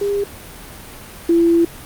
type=tone pair in turn; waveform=sine; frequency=403.5 / 337.2 Hz; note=G#4 / E4; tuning=-50 / +39 cents; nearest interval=minor third; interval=311 cents; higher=first; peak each=-16 / -10 dBFS; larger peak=second; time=0.01-0.24 / 1.29-1.65 s; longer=second; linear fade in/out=5 ms; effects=pink hiss -36 dBFS RMS until 1.85 s + Opus 48 kbps